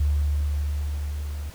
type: tone with level ramp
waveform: sine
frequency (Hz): 73.1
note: D2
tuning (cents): -7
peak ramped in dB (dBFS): -18 to -29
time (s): 0-1.5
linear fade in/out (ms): 5
effects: pink hiss -46 dBFS RMS until 1.54 s